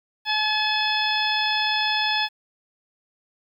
harmonic tone, 857 Hz, A5, 46 cents flat, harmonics 1 / 2 / 3 / 4 / 5 / 6, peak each -26 / -27 / -28 / -25 / -34 / -30 dBFS, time 0.25-2.29 s, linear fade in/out 50 ms, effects 9-bit

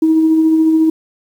sine tone with tremolo, 318.9 Hz, D#4, 43 cents sharp, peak -6 dBFS, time 0.02-0.9 s, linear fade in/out 5 ms, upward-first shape sine, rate 14 Hz, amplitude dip 30%, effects tanh soft clip ceiling -3 dBFS + 7-bit

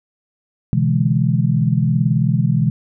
sine chord, E dominant seventh, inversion second, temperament equal with one note detuned, 125.85 / 146.83 / 164.81 / 207.7 Hz, B2 / D3 / E3 / G#3, +33 / 0 / 0 / 0 cents, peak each -17 / -20 / -18 / -21 dBFS, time 0.73-2.7 s, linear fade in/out 0 ms, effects none

